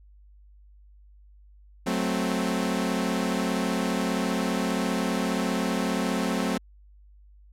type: chord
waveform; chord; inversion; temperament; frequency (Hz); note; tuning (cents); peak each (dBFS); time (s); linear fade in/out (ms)
sawtooth; F# diminished; none; equal; 185 / 220 / 261.6; F#3 / A3 / C4; 0 / 0 / 0; -25; 1.86-6.58; 10
effects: added 50 Hz sine -50 dBFS peak until 7.52 s + low-pass 12000 Hz 12 dB/octave